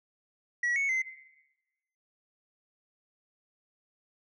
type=tone with pitch steps; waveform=sine; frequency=1927 / 2212 / 2063 Hz; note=B6 / C#7 / C7; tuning=-43 / -4 / -25 cents; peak=-23 dBFS; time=0.63-1.02 s; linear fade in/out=5 ms; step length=130 ms; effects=noise-tail reverb RT60 1.0 s tail -18 dB re dry + tanh soft clip ceiling -25 dBFS